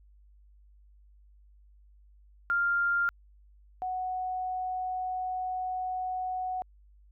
sine tone pair in turn, 1396.9 / 740 Hz, F6 / F#5, 0 / 0 cents, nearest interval major seventh, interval 1100 cents, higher first, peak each -24 / -30 dBFS, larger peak first, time 2.5-3.09 / 3.82-6.62 s, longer second, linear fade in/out 0 ms, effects added 50 Hz sine -55 dBFS peak until 7.11 s

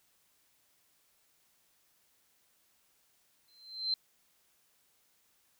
sine tone with exponential growth, 4108 Hz, C8, 33 cents flat, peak -26 dBFS, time 3.48-3.94 s, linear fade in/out 2 ms, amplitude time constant 99 ms, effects white hiss -71 dBFS RMS until 5.59 s

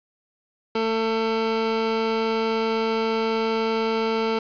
25% pulse tone pair together, 223.8 / 447.6 Hz, A3 / A4, +30 / +30 cents, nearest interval octave, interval 1200 cents, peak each -22 / -21 dBFS, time 0.75-4.39 s, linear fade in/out 5 ms, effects resampled to 11025 Hz + 7-bit

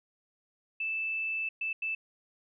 sine tone bursts at uneven times, 2637 Hz, E7, in tune, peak -30 dBFS, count 3, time 0.8-1.49 / 1.61-1.73 / 1.82-1.95 s, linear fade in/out 5 ms, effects none

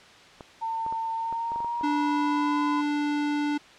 clicks, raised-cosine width 1 ms, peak -26 dBFS, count 9, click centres 0.408 / 0.864 / 0.925 / 1.326 / 1.519 / 1.56 / 1.604 / 1.646 / 1.811 s
sine tone with pitch glide, 903 to 1007.7 Hz, A5 to B5, +45 to +35 cents, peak -27 dBFS, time 0.61-2.82 s, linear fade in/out 20 ms, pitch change +190 cents, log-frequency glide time 1.14-2.61 s
square tone, 293.7 Hz, D4, in tune, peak -25 dBFS, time 1.83-3.58 s, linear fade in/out 10 ms
effects white hiss -50 dBFS RMS until 3.78 s + low-pass 4000 Hz 12 dB/octave

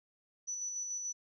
sine tone with tremolo, 5950 Hz, F#8, 9 cents sharp, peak -35 dBFS, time 0.47-1.13 s, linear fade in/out 20 ms, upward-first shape square, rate 6.9 Hz, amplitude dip 30%, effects none

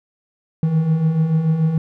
triangle beating tone pair, 154.2 / 161.1 Hz, D#3 / E3, -15 / -39 cents, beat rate 6.9 Hz, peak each -21 / -13 dBFS, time 0.63-1.78 s, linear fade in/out 2 ms, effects none

